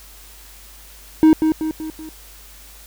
triangle tone with echo, 314.7 Hz, D#4, 20 cents sharp, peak -5 dBFS, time 1.23-1.33 s, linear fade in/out 0 ms, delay 190 ms, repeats 4, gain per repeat -6 dB, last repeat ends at 2.09 s, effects added 50 Hz sine -44 dBFS peak until 2.86 s + white hiss -44 dBFS RMS until 2.86 s

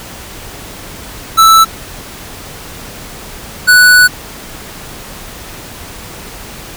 square tone pair in turn, 1318.5 / 1480 Hz, E6 / F#6, 0 / 0 cents, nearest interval major second, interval 200 cents, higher second, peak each -3 dBFS, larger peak neither, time 1.37-1.65 / 3.67-4.08 s, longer second, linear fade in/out 20 ms, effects pink hiss -29 dBFS RMS until 6.76 s

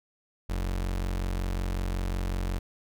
35% pulse tone, 45.43 Hz, F#1, 31 cents flat, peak -26 dBFS, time 0.49-2.59 s, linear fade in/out 10 ms, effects none

